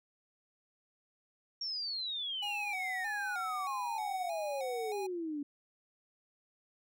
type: exponential sweep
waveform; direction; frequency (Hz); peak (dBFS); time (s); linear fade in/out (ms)
sine; down; 5588 to 281.8; -35; 1.61-5.43; 5
type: tone with vibrato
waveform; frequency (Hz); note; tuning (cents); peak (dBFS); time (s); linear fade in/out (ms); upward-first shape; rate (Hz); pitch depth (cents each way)
square; 784; G5; 0; -40; 2.42-5.07; 10; square; 1.6; 84
effects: none